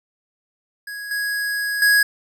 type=tone with level steps; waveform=square; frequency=1661.2 Hz; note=G#6; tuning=in tune; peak=-30 / -22 / -13 dBFS; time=0.87-2.03 s; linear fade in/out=5 ms; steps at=1.11 / 1.82 s; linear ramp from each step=2 ms; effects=none